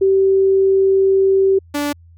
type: tone pair in turn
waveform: sine / sawtooth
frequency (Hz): 386.4 / 290.3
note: G4 / D4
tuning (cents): -25 / -20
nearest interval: perfect fourth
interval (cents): 495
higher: first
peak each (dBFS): -10 / -14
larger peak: first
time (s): 0.01-1.59 / 1.74-1.93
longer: first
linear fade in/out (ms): 10
effects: added 84 Hz sine -42 dBFS peak until 2.17 s